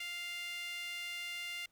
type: tone with high-pass filter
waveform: sawtooth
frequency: 698.5 Hz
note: F5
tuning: in tune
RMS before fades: -42 dBFS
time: 0-1.66 s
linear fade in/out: 5 ms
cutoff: 2400 Hz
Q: 8.4
effects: pink hiss -75 dBFS RMS until 1.71 s